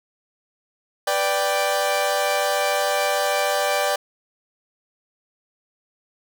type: chord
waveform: sawtooth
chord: G major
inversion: first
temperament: equal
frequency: 493.9 / 587.3 / 784 Hz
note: B4 / D5 / G5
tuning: 0 / 0 / 0 cents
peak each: -24 / -18 / -20 dBFS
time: 1.07-3.96 s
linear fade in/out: 5 ms
effects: none